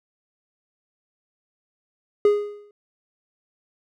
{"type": "tone with exponential decay", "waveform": "triangle", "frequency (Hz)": 413.2, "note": "G#4", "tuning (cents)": -9, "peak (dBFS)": -9, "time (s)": [2.25, 2.71], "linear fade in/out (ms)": 2, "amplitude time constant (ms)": 98, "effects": []}